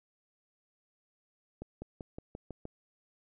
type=accelerating click train; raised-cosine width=2 ms; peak=-28 dBFS; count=7; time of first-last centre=1.62-2.654 s; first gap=200 ms; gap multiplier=0.94; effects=none